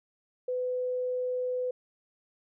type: tone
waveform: sine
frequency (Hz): 502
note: B4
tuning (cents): +28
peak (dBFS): -28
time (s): 0.48-1.71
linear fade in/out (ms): 5
effects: none